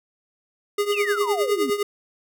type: tone with tremolo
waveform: square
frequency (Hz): 410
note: G#4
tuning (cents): -22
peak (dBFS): -18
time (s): 0.78-1.83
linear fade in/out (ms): 5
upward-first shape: triangle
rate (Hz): 9.8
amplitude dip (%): 85
type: exponential sweep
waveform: sine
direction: down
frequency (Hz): 3018 to 240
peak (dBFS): -25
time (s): 0.92-1.7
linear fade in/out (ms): 2
effects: none